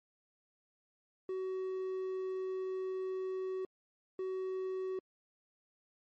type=tone bursts at uneven times; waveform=triangle; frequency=375.9 Hz; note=F#4; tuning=27 cents sharp; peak=-33 dBFS; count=2; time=1.29-3.65 / 4.19-4.99 s; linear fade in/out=2 ms; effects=MP3 32 kbps